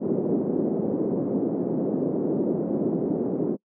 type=band-pass noise; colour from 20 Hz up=white; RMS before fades=-25 dBFS; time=0-3.57 s; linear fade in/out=50 ms; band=180 to 410 Hz; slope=24 dB/octave; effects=noise-tail reverb RT60 0.1 s tail -26 dB re dry